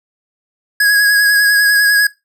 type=tone with vibrato; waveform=square; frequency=1661.2 Hz; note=G#6; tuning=in tune; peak=-9 dBFS; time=0.8-2.07 s; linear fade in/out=5 ms; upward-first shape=sine; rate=10 Hz; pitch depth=23 cents each way; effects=noise-tail reverb RT60 0.2 s tail -18 dB re dry